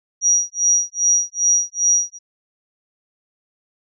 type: tone with tremolo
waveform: sine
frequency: 5760 Hz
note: F#8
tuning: 47 cents flat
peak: -11 dBFS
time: 0.21-2.19 s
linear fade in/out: 50 ms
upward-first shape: sine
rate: 2.5 Hz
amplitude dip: 100%
effects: none

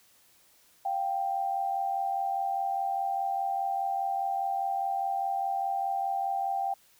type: tone pair together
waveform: sine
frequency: 698.5 / 783.4 Hz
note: F5 / G5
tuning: 0 / -1 cents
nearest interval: major second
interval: 199 cents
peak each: -34 / -28 dBFS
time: 0.85-6.74 s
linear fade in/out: 5 ms
effects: white hiss -62 dBFS RMS until 6.99 s

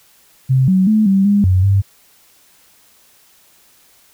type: tone with pitch steps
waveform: sine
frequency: 131.3 / 187.7 / 215.9 / 194 / 203.1 / 92.6 / 98.4 Hz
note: C3 / F#3 / A3 / G3 / G#3 / F#2 / G2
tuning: +6 / +25 / -33 / -18 / -38 / +2 / +7 cents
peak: -9 dBFS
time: 0.49-1.82 s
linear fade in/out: 20 ms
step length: 190 ms
effects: white hiss -51 dBFS RMS until 4.13 s

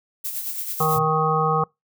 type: noise with tremolo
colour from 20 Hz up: violet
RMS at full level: -27 dBFS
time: 0.24-0.99 s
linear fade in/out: 10 ms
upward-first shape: sine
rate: 9.1 Hz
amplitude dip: 50%
type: harmonic tone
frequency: 156.9 Hz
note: D#3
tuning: 15 cents sharp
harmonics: 1 / 3 / 5 / 7 / 8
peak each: -24 / -24 / -24 / -24 / -24 dBFS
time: 0.8-1.64 s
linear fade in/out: 5 ms
type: tone with exponential decay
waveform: sine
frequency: 123.47 Hz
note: B2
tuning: in tune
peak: -24 dBFS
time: 0.96-1.2 s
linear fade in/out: 5 ms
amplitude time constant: 51 ms
effects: noise-tail reverb RT60 0.2 s tail -26 dB re dry

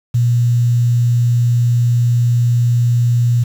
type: tone with quantisation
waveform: sine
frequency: 120 Hz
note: B2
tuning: 49 cents flat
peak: -10 dBFS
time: 0.14-3.44 s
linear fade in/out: 10 ms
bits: 6
effects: none

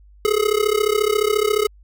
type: tone with amplitude modulation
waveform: square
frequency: 423.4 Hz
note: G#4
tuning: 33 cents sharp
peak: -13 dBFS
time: 0.25-1.67 s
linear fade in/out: 0 ms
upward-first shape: sine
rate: 34.3 Hz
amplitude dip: 90%
effects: added 50 Hz sine -45 dBFS peak until 1.83 s

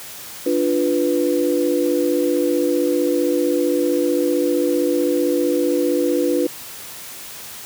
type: chord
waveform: sine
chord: B diminished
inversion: first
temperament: equal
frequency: 293.7 / 349.2 / 493.9 Hz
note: D4 / F4 / B4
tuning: 0 / 0 / 0 cents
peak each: -20 dBFS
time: 0.46-6.47 s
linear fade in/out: 5 ms
effects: white hiss -35 dBFS RMS until 7.65 s + high-pass 60 Hz 12 dB/octave

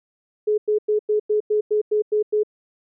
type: tone bursts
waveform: sine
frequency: 423.6 Hz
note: G#4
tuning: 34 cents sharp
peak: -16 dBFS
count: 10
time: 0.47-2.434 s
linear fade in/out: 10 ms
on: 110 ms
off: 96 ms
effects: none

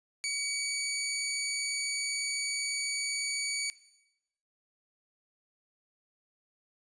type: tone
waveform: 15% pulse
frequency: 2267 Hz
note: C#7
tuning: 38 cents sharp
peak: -24 dBFS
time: 0.24-3.7 s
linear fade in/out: 0 ms
effects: noise-tail reverb RT60 0.9 s tail -17 dB re dry + resampled to 22050 Hz

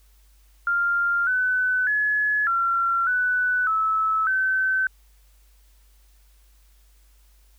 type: tone with pitch steps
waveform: sine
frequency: 1396 / 1505 / 1700 / 1367 / 1491 / 1303 / 1532 Hz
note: F6 / F#6 / G#6 / F6 / F#6 / E6 / G6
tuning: -1 / +29 / +40 / -37 / +13 / -20 / -40 cents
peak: -19 dBFS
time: 0.67-4.87 s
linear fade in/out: 2 ms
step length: 600 ms
effects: added 50 Hz sine -53 dBFS peak until 7.58 s + white hiss -63 dBFS RMS until 7.58 s

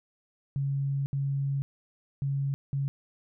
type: tone bursts at uneven times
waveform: sine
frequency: 138.59 Hz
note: C#3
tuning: in tune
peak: -26 dBFS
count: 4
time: 0.56-1.06 / 1.13-1.62 / 2.22-2.54 / 2.73-2.88 s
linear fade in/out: 0 ms
effects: none

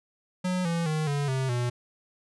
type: tone with pitch steps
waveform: square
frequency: 182.6 / 168.41 / 155.33 / 143.27 / 132.14 / 121.87 Hz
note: F#3 / E3 / D#3 / D3 / C3 / B2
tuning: -23 / +37 / -3 / -43 / +17 / -23 cents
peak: -26 dBFS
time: 0.44-1.7 s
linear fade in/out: 10 ms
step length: 210 ms
effects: resampled to 24000 Hz

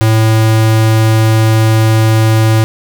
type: tone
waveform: square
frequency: 110.7 Hz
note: A2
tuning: 11 cents sharp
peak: -7 dBFS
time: 0.01-2.64 s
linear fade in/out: 0 ms
effects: 8-bit

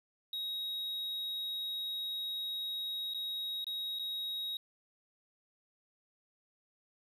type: tone with dropouts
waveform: triangle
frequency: 3792 Hz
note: A#7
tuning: 29 cents sharp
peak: -34 dBFS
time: 0.33-4.57 s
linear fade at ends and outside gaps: 2 ms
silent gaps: 3.137-3.145 / 3.644-3.667 / 3.988-3.994 s
effects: none

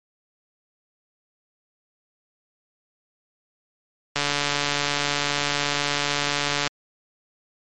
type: click train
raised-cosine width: 0.2 ms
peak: -5 dBFS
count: 363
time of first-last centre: 4.16-6.674 s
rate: 144 Hz
effects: MP3 48 kbps

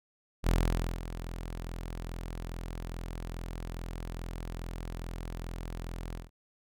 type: tone with ADSR envelope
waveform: sawtooth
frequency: 42.39 Hz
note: E1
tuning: 49 cents sharp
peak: -19 dBFS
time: 0.43-6.3 s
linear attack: 47 ms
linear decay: 520 ms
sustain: -14 dB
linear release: 150 ms
effects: none

